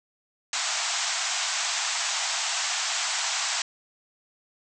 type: band-pass noise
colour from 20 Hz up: white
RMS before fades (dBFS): -28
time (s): 0.53-3.62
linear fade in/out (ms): 2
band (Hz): 650 to 7900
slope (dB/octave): 96
effects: none